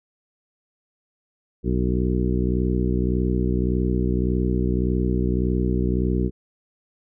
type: harmonic tone with a mistuned harmonic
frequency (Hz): 61.74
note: B1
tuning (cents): 0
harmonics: 1 / 2 / 3 / 4 / 5 / 6 / 7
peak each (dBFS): -23 / -27 / -25 / -29 / -29 / -28 / -34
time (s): 1.63-6.31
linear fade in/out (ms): 50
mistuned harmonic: 7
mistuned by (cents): +52
effects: none